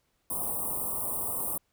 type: band-stop noise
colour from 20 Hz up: white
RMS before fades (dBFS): -32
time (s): 0.3-1.58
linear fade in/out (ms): 5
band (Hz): 1200 to 8400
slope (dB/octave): 96
effects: pink hiss -74 dBFS RMS until 1.72 s